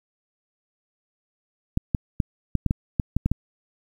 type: clicks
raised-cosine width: 5 ms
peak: -8 dBFS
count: 10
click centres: 1.774 / 1.948 / 2.202 / 2.553 / 2.663 / 2.709 / 2.998 / 3.166 / 3.26 / 3.316 s
effects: 8-bit